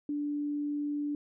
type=tone; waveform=sine; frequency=292.2 Hz; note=D4; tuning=9 cents flat; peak=-30 dBFS; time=0.09-1.15 s; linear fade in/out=2 ms; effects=none

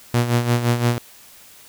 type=tone with tremolo; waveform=sawtooth; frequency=119.8 Hz; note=A#2; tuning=48 cents sharp; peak=-10 dBFS; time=0.14-0.98 s; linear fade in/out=0 ms; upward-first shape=sine; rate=5.8 Hz; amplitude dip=65%; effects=white hiss -46 dBFS RMS until 1.68 s

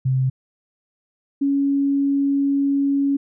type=tone pair in turn; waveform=sine; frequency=130.81 / 278.9 Hz; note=C3 / C#4; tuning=0 / +11 cents; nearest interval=octave + minor second; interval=1311 cents; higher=second; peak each=-16 dBFS; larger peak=neither; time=0.05-0.3 / 1.41-3.17 s; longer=second; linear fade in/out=10 ms; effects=none

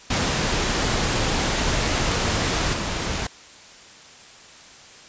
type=noise with level steps; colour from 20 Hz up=pink; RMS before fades=-22 / -26 dBFS; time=0.1-3.27 s; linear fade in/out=5 ms; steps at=2.73 s; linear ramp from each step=5 ms; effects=white hiss -45 dBFS RMS until 5.08 s + resampled to 16000 Hz

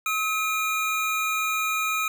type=tone pair together; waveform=square; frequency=1282 / 2420 Hz; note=E6 / D#7; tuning=-49 / -49 cents; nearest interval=major seventh; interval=1100 cents; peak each=-27 dBFS; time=0.06-2.08 s; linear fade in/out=2 ms; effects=none

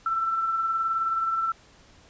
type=tone with tremolo; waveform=sine; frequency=1336 Hz; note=E6; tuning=23 cents sharp; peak=-21 dBFS; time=0.06-1.52 s; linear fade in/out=2 ms; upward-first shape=triangle; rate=19 Hz; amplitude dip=45%; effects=pink hiss -55 dBFS RMS until 2.09 s + resampled to 16000 Hz

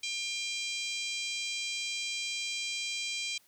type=harmonic tone; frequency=798 Hz; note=G5; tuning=31 cents sharp; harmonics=3 / 4 / 5 / 6 / 7 / 8 / 9 / 10; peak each=-37 / -39 / -41 / -43 / -44 / -45 / -46 / -47 dBFS; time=0.03-3.38 s; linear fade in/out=5 ms; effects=white hiss -65 dBFS RMS until 3.47 s

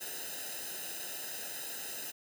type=noise with comb filter; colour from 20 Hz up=white; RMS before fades=-41 dBFS; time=0-2.12 s; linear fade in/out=20 ms; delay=0.89 ms; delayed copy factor=-0.85; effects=none

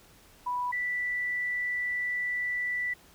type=tone pair in turn; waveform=sine; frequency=985 / 1970 Hz; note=B5 / B6; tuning=-5 / -5 cents; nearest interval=octave; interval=1200 cents; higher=second; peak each=-28 dBFS; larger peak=neither; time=0.46-0.72 / 0.72-2.94 s; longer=second; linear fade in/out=10 ms; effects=pink hiss -57 dBFS RMS until 3.14 s

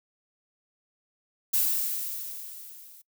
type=noise with level ramp; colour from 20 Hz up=violet; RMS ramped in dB=-23 to -51 dBFS; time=1.53-3.02 s; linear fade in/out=10 ms; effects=noise-tail reverb RT60 0.1 s tail -23 dB re dry

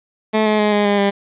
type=tone with pitch steps; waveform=15% pulse; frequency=216.9 / 213.4 / 210 / 206.6 / 203.3 / 200.1 Hz; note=A3 / G#3 / G#3 / G#3 / G#3 / G3; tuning=-25 / +47 / +19 / -9 / -37 / +36 cents; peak=-7 dBFS; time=0.33-1.11 s; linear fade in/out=20 ms; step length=130 ms; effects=resampled to 8000 Hz + 8-bit

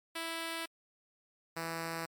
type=tone pair in turn; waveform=5% pulse; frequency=329.6 / 164.8 Hz; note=E4 / E3; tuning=0 / 0 cents; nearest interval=octave; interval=1200 cents; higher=first; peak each=-25 dBFS; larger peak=neither; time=0.15-0.66 / 1.56-2.06 s; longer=first; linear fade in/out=10 ms; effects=MP3 96 kbps

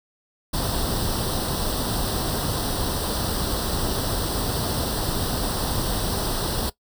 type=noise with comb filter; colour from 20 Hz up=pink; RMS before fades=-25 dBFS; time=0.53-6.7 s; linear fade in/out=10 ms; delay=0.22 ms; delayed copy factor=+0.8; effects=noise-tail reverb RT60 0.1 s tail -18 dB re dry

